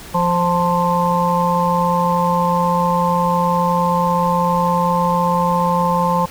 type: harmonic tone with a mistuned harmonic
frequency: 174.61 Hz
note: F3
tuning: in tune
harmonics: 1 / 3 / 5 / 6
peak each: -19 / -21 / -18 / -19 dBFS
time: 0.14-6.26 s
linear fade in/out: 10 ms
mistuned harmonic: 5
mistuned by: +22 cents
effects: pink hiss -36 dBFS RMS until 6.3 s